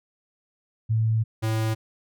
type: tone pair in turn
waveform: sine / square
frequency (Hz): 111.3 / 110.71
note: A2 / A2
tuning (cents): +20 / +11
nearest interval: unison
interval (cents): 9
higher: first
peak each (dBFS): -19 / -23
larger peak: first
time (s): 0.89-1.24 / 1.42-1.75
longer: first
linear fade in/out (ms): 20
effects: none

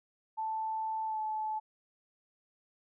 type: tone with pitch glide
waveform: sine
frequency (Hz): 880 to 865.9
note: A5 to A5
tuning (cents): 0 to -28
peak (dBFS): -32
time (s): 0.37-1.6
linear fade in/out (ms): 20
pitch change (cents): -28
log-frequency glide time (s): 1.06-1.19
effects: none

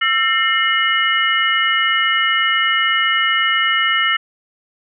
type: tone cluster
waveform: sine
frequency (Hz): 1338 / 1810 / 2123 / 2928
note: E6 / A6 / C7 / F#7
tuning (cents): +25 / +48 / +25 / -19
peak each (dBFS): -19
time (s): 0.01-4.17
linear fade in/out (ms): 10
effects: none

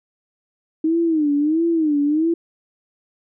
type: tone with vibrato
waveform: sine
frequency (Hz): 311.1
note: D#4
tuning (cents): 0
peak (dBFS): -15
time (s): 0.84-2.34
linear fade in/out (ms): 5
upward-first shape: sine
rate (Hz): 1.5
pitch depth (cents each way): 140
effects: none

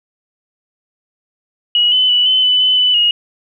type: tone with pitch steps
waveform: sine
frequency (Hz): 2910 / 3022 / 2958 / 3041 / 2996 / 3020 / 2992 / 2877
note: F#7 / F#7 / F#7 / F#7 / F#7 / F#7 / F#7 / F#7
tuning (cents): -29 / +36 / -1 / +47 / +21 / +35 / +19 / -49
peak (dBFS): -9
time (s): 1.75-3.11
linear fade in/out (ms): 2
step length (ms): 170
effects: none

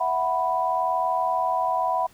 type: chord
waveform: sine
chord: E suspended second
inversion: none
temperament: equal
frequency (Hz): 659.3 / 740 / 987.8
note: E5 / F#5 / B5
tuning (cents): 0 / 0 / 0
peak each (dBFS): -28 / -25 / -24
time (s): 0-2.07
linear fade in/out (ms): 10
effects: pink hiss -55 dBFS RMS until 2.13 s

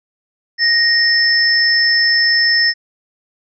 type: tone pair together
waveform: sine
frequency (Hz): 1864.7 / 5274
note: A#6 / E8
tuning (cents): 0 / 0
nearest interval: octave + tritone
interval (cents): 1800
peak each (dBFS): -13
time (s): 0.58-2.74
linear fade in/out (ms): 50
effects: none

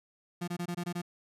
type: tone bursts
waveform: 35% pulse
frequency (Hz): 174.61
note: F3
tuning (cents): 0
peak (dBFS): -31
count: 7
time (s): 0.41-1.018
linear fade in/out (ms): 10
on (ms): 68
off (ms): 22
effects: resampled to 32000 Hz

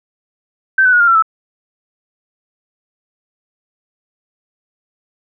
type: tone with pitch steps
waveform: sine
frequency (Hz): 1550 / 1498.9 / 1449.5 / 1401.8 / 1355.6 / 1310.9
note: G6 / F#6 / F#6 / F6 / E6 / E6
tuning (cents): -20 / +22 / -36 / +6 / +48 / -10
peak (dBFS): -7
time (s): 0.78-1.224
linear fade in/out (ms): 5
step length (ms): 74
effects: none

